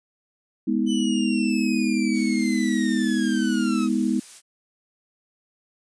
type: chord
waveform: sine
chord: G# minor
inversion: none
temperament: equal with one note detuned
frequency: 207.7 / 246.9 / 319.3 Hz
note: G#3 / B3 / D#4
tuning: 0 / 0 / +45 cents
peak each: -24 / -23 / -25 dBFS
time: 0.67-4.2 s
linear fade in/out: 10 ms
type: linear sweep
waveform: sawtooth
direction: down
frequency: 3020 to 1255 Hz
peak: -27 dBFS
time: 0.86-3.89 s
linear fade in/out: 50 ms
type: noise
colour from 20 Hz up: blue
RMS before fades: -40 dBFS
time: 2.12-4.42 s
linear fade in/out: 50 ms
effects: resampled to 22050 Hz